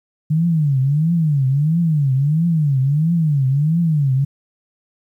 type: tone with vibrato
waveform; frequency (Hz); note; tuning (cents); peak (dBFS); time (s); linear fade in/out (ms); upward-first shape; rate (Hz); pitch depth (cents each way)
sine; 149.8; D3; +35; -13; 0.3-4.25; 10; triangle; 1.5; 260
effects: 9-bit